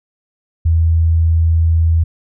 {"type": "tone", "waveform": "sine", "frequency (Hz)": 82, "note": "E2", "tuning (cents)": -9, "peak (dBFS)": -9, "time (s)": [0.65, 2.04], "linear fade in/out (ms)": 10, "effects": []}